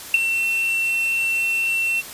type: tone with ADSR envelope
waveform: triangle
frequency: 2701 Hz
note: E7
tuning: 42 cents sharp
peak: -7 dBFS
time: 0.14-2.02 s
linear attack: 3 ms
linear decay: 19 ms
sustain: -10 dB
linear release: 28 ms
effects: white hiss -36 dBFS RMS until 2.13 s + resampled to 32000 Hz